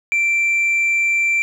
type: tone with tanh clipping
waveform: sine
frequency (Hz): 2349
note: D7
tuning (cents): 0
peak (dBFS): -15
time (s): 0.12-1.42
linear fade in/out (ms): 0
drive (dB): 2
effects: none

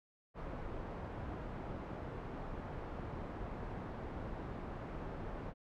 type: low-pass noise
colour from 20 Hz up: pink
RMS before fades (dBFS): -44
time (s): 0.34-5.54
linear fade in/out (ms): 50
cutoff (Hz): 1100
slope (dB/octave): 12
effects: none

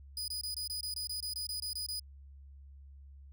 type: tone bursts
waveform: sawtooth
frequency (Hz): 4964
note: D#8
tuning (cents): -5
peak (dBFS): -33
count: 14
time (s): 0.17-1.996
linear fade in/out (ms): 2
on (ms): 110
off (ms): 22
effects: added 69 Hz sine -50 dBFS peak until 3.32 s

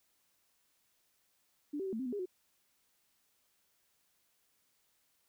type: tone with pitch steps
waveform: sine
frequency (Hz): 292.7 / 386.6 / 380.6 / 222.9 / 262.2 / 246.8 / 408.5 / 365.8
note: D4 / G4 / F#4 / A3 / C4 / B3 / G#4 / F#4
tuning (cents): -6 / -24 / +49 / +23 / +4 / -1 / -29 / -20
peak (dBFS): -35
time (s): 1.73-2.258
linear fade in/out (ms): 10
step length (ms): 66
effects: white hiss -75 dBFS RMS until 5.28 s

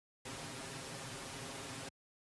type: noise with comb filter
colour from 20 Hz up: pink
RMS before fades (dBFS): -45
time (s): 0.25-1.89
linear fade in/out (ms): 5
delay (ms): 7.4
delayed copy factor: +0.85
effects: high-pass 80 Hz 12 dB/octave + resampled to 24000 Hz

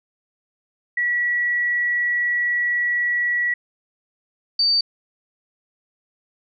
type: tone pair in turn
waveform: sine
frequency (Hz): 1936 / 4605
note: B6 / D8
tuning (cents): -35 / -35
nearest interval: octave + minor third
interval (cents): 1500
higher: second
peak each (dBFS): -18 / -15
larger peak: second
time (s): 0.97-3.54 / 4.59-4.81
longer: first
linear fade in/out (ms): 5
effects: none

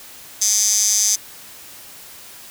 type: tone with high-pass filter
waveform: 15% pulse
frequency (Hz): 210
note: G#3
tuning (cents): +19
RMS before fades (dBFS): -17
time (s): 0.41-1.16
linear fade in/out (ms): 10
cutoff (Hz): 6100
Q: 6.8
effects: white hiss -40 dBFS RMS until 2.5 s

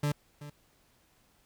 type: tone with echo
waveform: 40% pulse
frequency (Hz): 146.5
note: D3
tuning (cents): -4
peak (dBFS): -26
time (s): 0.03-0.12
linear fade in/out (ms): 5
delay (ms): 380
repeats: 1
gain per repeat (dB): -15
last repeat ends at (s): 0.5
effects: pink hiss -67 dBFS RMS until 1.45 s

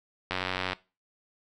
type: click train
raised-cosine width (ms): 0.3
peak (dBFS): -13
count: 40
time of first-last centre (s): 0.31-0.732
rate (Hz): 92.5
effects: noise-tail reverb RT60 0.3 s tail -20 dB re dry

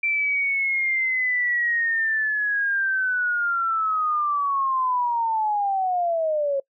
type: linear sweep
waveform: sine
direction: down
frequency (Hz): 2349 to 542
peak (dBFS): -20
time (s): 0.03-6.6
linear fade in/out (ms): 5
effects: noise-tail reverb RT60 0.1 s tail -25 dB re dry

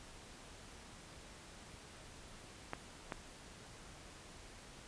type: clicks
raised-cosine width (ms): 0.5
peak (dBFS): -24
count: 2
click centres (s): 2.734 / 3.122
effects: pink hiss -55 dBFS RMS until 4.87 s + resampled to 22050 Hz

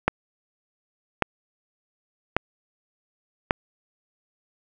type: click train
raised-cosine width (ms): 0.5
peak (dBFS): -3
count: 4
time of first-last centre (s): 0.08-3.509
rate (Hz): 0.875
effects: none

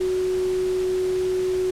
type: tone in noise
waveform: sine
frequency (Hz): 370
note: F#4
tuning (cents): 0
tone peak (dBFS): -20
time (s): 0-1.71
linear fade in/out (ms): 10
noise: pink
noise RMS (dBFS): -38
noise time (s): 0-1.71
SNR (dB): +15
effects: low-pass 10000 Hz 12 dB/octave

